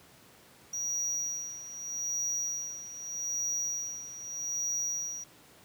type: tone with tremolo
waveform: triangle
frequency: 5770 Hz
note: F#8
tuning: 44 cents flat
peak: -28 dBFS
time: 0.73-5.24 s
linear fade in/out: 5 ms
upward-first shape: sine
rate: 0.81 Hz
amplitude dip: 75%
effects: pink hiss -57 dBFS RMS until 5.64 s + high-pass 100 Hz 12 dB/octave